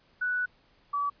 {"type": "tone pair in turn", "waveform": "sine", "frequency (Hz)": [1480, 1146.1], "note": ["F#6", "D6"], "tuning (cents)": [0, -43], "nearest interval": "major third", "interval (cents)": 443, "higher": "first", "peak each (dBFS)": -26, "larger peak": "neither", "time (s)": [[0.21, 0.46], [0.93, 1.1]], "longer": "first", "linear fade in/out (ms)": 10, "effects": ["pink hiss -64 dBFS RMS until 1.2 s", "resampled to 11025 Hz"]}